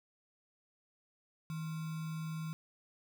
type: tone with sample-and-hold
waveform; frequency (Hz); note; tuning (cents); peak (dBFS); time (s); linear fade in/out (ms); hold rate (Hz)
sine; 160; D#3; +49; -37; 1.5-2.53; 0; 1225
effects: none